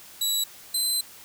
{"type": "tone pair in turn", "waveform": "20% pulse", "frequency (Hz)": [3920, 4065], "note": ["B7", "B7"], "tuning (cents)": [-14, 49], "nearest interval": "minor second", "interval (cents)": 63, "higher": "second", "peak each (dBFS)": [-17, -17], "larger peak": "neither", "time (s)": [[0.21, 0.44], [0.74, 1.01]], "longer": "second", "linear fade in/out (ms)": 5, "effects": ["white hiss -47 dBFS RMS until 1.24 s"]}